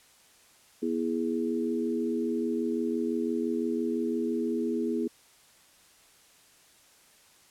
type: chord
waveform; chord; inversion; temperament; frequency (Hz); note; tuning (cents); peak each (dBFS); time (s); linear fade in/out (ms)
sine; E major; second; equal with one note detuned; 243.5 / 329.6 / 415.3; B3 / E4 / G#4; -24 / 0 / 0; -30 / -31 / -32; 0.82-5.08; 10
effects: white hiss -59 dBFS RMS until 7.5 s + low-pass 11000 Hz 12 dB/octave

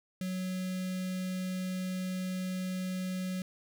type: tone with notch filter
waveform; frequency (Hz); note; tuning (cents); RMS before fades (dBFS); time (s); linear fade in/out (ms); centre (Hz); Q
square; 185; F#3; 0; -35; 0.21-3.42; 2; 910; 0.73
effects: 12-bit

